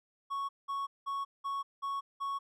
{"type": "tone bursts", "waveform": "triangle", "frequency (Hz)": 1108.7, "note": "C#6", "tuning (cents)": 0, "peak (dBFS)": -31, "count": 6, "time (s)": [0.3, 2.39], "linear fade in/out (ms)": 20, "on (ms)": 190, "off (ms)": 190, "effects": []}